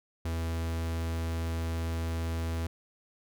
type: tone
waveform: 45% pulse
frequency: 82.41 Hz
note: E2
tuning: in tune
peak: -30 dBFS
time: 0.25-2.67 s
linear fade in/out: 5 ms
effects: none